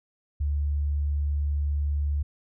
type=tone; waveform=sine; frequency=72.6 Hz; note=D2; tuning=19 cents flat; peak=-23 dBFS; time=0.4-2.23 s; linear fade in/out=10 ms; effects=none